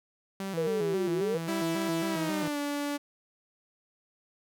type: tone with vibrato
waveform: sawtooth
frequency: 179 Hz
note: F3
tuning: 43 cents sharp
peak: -29 dBFS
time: 0.4-2.48 s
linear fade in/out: 2 ms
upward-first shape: square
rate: 3.7 Hz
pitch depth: 140 cents each way
type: exponential two-way sweep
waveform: sine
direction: down then up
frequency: 498.2 to 339.4 to 498.2 Hz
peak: -27 dBFS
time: 0.57-1.38 s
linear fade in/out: 10 ms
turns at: 1.12 s
type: tone with pitch glide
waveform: sawtooth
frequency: 329.6 to 288.6 Hz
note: E4 to D4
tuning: 0 to -30 cents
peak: -26 dBFS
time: 1.47-2.98 s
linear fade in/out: 20 ms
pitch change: -230 cents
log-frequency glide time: 2.08-2.58 s
effects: none